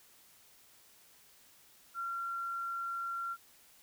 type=tone; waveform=sine; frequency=1372 Hz; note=F6; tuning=31 cents flat; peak=-35 dBFS; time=1.94-3.37 s; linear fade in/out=50 ms; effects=white hiss -62 dBFS RMS until 3.82 s